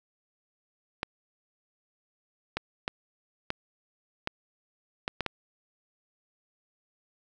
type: clicks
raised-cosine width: 0.3 ms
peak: -13 dBFS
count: 8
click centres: 1.031 / 2.57 / 2.879 / 3.504 / 4.274 / 5.079 / 5.207 / 5.263 s
effects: none